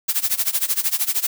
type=noise with tremolo; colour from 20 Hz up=blue; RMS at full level=-18 dBFS; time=0.08-1.27 s; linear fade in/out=10 ms; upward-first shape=sine; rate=13 Hz; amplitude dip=90%; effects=none